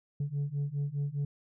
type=beating tone pair; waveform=sine; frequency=140.6 / 145.5 Hz; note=C#3 / D3; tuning=+25 / -16 cents; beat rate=4.9 Hz; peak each=-32 / -31 dBFS; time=0.2-1.25 s; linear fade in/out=5 ms; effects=tanh soft clip ceiling -27 dBFS